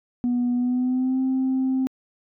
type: tone with pitch glide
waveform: sine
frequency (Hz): 244.4 to 261.9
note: B3 to C4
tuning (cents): -18 to +2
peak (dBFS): -18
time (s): 0.24-1.87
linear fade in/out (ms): 0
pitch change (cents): +120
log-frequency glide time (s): 0.54-1.2
effects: tanh soft clip ceiling -17 dBFS